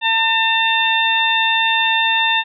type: harmonic tone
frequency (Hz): 901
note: A5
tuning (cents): +41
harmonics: 1 / 2 / 3 / 4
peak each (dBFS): -19 / -19 / -19 / -19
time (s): 0.01-2.44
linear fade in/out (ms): 50
effects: none